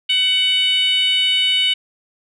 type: tone with frequency modulation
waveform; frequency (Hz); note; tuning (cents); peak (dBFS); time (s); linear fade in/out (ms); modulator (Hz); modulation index
sine; 2981; F#7; +12; -12; 0.09-1.74; 10; 735; 0.76
effects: tanh soft clip ceiling -11 dBFS